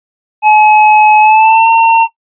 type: tone with pitch glide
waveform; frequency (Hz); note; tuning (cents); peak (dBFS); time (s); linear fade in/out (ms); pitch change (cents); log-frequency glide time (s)
square; 853 to 909; G#5 to A#5; +46 to -44; -4; 0.42-2.08; 50; +110; 1.2-1.69
effects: noise-tail reverb RT60 0.1 s tail -17 dB re dry + resampled to 8000 Hz